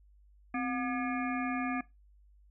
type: harmonic tone with a mistuned harmonic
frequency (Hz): 241.5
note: B3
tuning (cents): -39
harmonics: 1 / 3 / 5 / 7 / 9 / 10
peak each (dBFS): -33 / -38 / -40 / -41 / -43 / -43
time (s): 0.54-1.81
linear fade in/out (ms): 5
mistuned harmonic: 1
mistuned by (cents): +120
effects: noise-tail reverb RT60 0.2 s tail -20 dB re dry + added 50 Hz sine -58 dBFS peak until 2.5 s